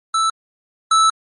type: tone pair in turn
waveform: square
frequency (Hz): 1318.5 / 1312.3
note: E6 / E6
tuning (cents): 0 / -8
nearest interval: unison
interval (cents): 8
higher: first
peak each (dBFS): -15 / -11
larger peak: second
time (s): 0.14-0.3 / 0.91-1.1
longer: second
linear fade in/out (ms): 5
effects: MP3 48 kbps